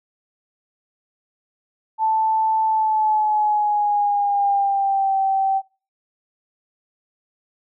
sine tone with pitch glide, 880 to 775 Hz, A5 to G5, 0 to -20 cents, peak -16 dBFS, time 1.98-5.62 s, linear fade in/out 50 ms, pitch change -220 cents, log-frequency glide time 2.65-5.17 s, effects noise-tail reverb RT60 0.3 s tail -17 dB re dry

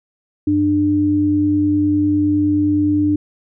sine tone pair together, 96.21 / 298.3 Hz, G2 / D4, -32 / +27 cents, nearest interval octave + minor sixth, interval 1959 cents, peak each -22 / -13 dBFS, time 0.47-3.16 s, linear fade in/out 5 ms, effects none

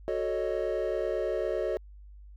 triangle chord, D# half-diminished seventh, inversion first, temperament equal, 370 / 440 / 554.4 / 622.3 Hz, F#4 / A4 / C#5 / D#5, 0 / 0 / 0 / 0 cents, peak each -31 dBFS, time 0.08-1.77 s, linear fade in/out 0 ms, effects tanh soft clip ceiling -16 dBFS + added 50 Hz sine -46 dBFS peak until 2.36 s

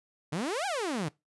sawtooth exponential two-way sweep, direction up then down, 138.59 to 840 to 138.59 Hz, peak -26 dBFS, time 0.32-1.09 s, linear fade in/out 10 ms, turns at 0.66 s, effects noise-tail reverb RT60 0.2 s tail -21 dB re dry + resampled to 24000 Hz

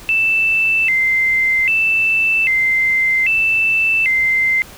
sine tone with vibrato, 2349 Hz, D7, in tune, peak -12 dBFS, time 0.09-4.62 s, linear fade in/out 0 ms, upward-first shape square, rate 0.63 Hz, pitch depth 210 cents each way, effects pink hiss -38 dBFS RMS until 4.77 s

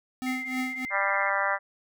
square tone with tremolo, 256.4 Hz, C4, 35 cents flat, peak -27 dBFS, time 0.22-0.85 s, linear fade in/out 0 ms, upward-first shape triangle, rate 3.3 Hz, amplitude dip 95%
sine tone with vibrato, 2093 Hz, C7, in tune, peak -32 dBFS, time 0.26-1.3 s, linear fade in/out 10 ms, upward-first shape square, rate 16 Hz, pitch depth 16 cents each way
harmonic tone, 197.3 Hz, G3, 11 cents sharp, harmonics 3 / 4 / 5 / 6 / 7 / 8 / 9 / 10, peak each -32 / -32 / -32 / -32 / -32 / -32 / -32 / -32 dBFS, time 0.9-1.59 s, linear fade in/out 50 ms
effects none

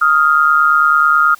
sine tone pair together, 1250.8 / 1400 Hz, D#6 / F6, +9 / +4 cents, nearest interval major second, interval 195 cents, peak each -11 dBFS, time 0.01-1.35 s, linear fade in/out 10 ms, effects white hiss -44 dBFS RMS until 1.39 s

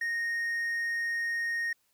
triangle tone, 1858 Hz, A#6, 6 cents flat, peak -27 dBFS, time 0.01-1.73 s, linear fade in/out 5 ms, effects white hiss -72 dBFS RMS until 1.93 s

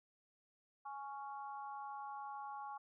harmonic tone, 277.8 Hz, C#4, 4 cents sharp, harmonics 3 / 4 / 5, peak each -46 / -49 / -57 dBFS, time 0.85-2.78 s, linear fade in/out 10 ms, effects none

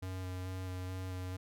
square tone with vibrato, 92.5 Hz, F#2, in tune, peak -39 dBFS, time 0.02-1.37 s, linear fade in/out 10 ms, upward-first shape square, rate 2.3 Hz, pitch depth 12 cents each way, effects none

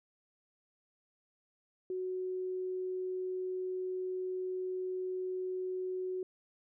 sine tone, 370 Hz, F#4, in tune, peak -34 dBFS, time 1.9-6.23 s, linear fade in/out 2 ms, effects none

